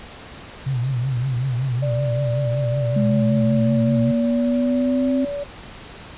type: tone with vibrato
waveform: sine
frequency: 127.3 Hz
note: C3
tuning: 47 cents flat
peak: -19 dBFS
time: 0.66-4.12 s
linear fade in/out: 10 ms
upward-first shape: triangle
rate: 5.3 Hz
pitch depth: 150 cents each way
type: tone with pitch glide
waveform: sine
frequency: 587.3 to 571.9 Hz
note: D5 to D5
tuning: 0 to -46 cents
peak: -24 dBFS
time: 1.82-5.44 s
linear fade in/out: 10 ms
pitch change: -46 cents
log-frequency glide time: 2.75-3.22 s
type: exponential sweep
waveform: sine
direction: up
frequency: 207.7 to 264.2 Hz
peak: -17 dBFS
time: 2.96-5.25 s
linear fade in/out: 5 ms
effects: pink hiss -39 dBFS RMS until 6.17 s + resampled to 8000 Hz